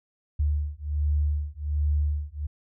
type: beating tone pair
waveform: sine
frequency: 73.42 / 74.72 Hz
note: D2 / D2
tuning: 0 / +30 cents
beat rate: 1.3 Hz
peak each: -26 dBFS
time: 0.39-2.47 s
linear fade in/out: 10 ms
effects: none